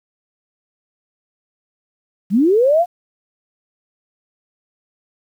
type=linear sweep; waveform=sine; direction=up; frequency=174 to 728 Hz; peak=-10 dBFS; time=2.3-2.86 s; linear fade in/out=50 ms; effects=8-bit